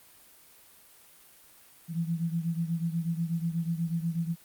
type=beating tone pair; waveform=sine; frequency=164.81 / 173.01 Hz; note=E3 / F3; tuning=0 / -16 cents; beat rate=8.2 Hz; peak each=-29 / -33 dBFS; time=1.88-4.36 s; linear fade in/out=50 ms; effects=white hiss -56 dBFS RMS until 4.44 s + Opus 32 kbps